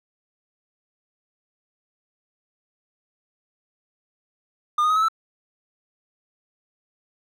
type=tone with pitch steps; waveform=triangle; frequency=1211 / 1237.9 / 1265.3 / 1293.4 / 1322.1 Hz; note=D#6 / D#6 / D#6 / E6 / E6; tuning=-47 / -9 / +29 / -33 / +5 cents; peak=-15 dBFS; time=4.78-5.085 s; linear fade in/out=5 ms; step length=61 ms; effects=none